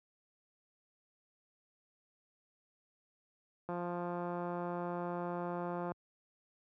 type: click train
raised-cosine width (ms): 1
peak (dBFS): -26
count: 391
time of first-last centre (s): 3.69-5.919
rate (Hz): 175
effects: high-pass 80 Hz 12 dB/octave